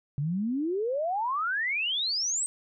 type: exponential sweep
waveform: sine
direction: up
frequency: 136.2 to 8372 Hz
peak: -26 dBFS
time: 0.18-2.46 s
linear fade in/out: 0 ms
effects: none